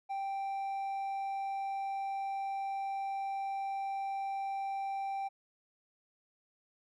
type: tone with hard clipping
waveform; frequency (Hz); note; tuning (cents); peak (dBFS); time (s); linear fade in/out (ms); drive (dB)
sine; 784; G5; 0; -35; 0.09-5.29; 20; 3
effects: none